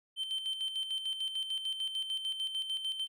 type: tone with tremolo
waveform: triangle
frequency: 3100 Hz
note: G7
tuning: 20 cents flat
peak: -30 dBFS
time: 0.16-3.08 s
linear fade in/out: 50 ms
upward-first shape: square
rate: 6.7 Hz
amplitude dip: 55%
effects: none